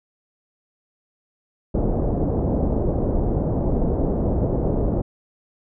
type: low-pass noise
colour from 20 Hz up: pink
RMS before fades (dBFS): -21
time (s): 1.74-5.02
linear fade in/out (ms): 10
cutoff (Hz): 630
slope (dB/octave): 24
effects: none